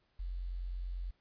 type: tone with quantisation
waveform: sine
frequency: 44.56 Hz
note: F1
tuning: 36 cents sharp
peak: -36 dBFS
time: 0.19-1.11 s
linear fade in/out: 10 ms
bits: 11
effects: pink hiss -75 dBFS RMS until 1.2 s + resampled to 11025 Hz